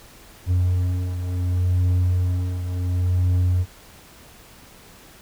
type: beating tone pair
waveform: triangle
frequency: 90 / 90.69 Hz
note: F#2 / F#2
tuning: -47 / -34 cents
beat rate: 0.69 Hz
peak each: -17 / -24 dBFS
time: 0.46-3.66 s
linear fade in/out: 50 ms
effects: pink hiss -47 dBFS RMS until 5.21 s